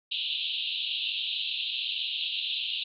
pink band-pass noise, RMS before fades -32 dBFS, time 0.11-2.84 s, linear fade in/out 10 ms, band 2700 to 4000 Hz, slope 96 dB/octave, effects none

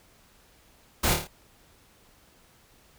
pink noise with echo, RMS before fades -24 dBFS, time 1.03-1.14 s, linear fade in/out 10 ms, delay 27 ms, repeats 5, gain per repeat -4 dB, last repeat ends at 1.275 s, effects pink hiss -59 dBFS RMS until 2.98 s

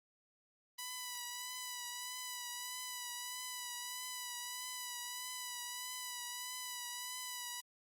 5% pulse tone with vibrato, 987.8 Hz, B5, in tune, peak -30 dBFS, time 0.78-7.61 s, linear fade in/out 10 ms, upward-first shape triangle, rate 1.6 Hz, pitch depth 33 cents each way, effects Opus 24 kbps

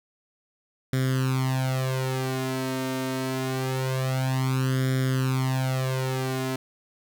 sawtooth tone with flanger, 130.81 Hz, C3, in tune, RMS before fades -26 dBFS, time 0.93-6.56 s, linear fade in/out 2 ms, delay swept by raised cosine 0.56 to 3.26 ms, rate 0.25 Hz, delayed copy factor +0.9, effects 8-bit

